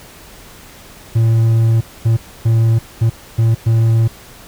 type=tone bursts at uneven times; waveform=triangle; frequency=113.5 Hz; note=A#2; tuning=46 cents flat; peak=-7 dBFS; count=6; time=1.15-1.81 / 2.05-2.17 / 2.45-2.79 / 3.01-3.1 / 3.38-3.55 / 3.66-4.08 s; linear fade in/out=10 ms; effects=pink hiss -39 dBFS RMS until 4.47 s